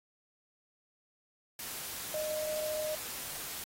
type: tone in noise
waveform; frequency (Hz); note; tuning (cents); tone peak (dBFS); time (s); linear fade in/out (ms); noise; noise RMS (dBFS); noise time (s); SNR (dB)
sine; 616; D#5; -17; -33; 2.14-2.95; 2; white; -41; 1.59-3.64; +5
effects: AAC 48 kbps